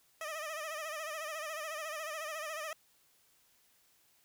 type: tone with vibrato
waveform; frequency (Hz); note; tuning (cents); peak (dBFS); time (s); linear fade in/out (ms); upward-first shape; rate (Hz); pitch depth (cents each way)
15% pulse; 622.3; D#5; 0; -32; 0.21-2.73; 2; sine; 14; 82
effects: white hiss -69 dBFS RMS until 4.24 s